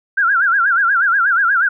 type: tone with vibrato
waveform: sine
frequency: 1491 Hz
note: F#6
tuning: 13 cents sharp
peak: -11 dBFS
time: 0.17-1.69 s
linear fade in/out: 10 ms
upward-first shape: sine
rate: 8.3 Hz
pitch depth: 180 cents each way
effects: none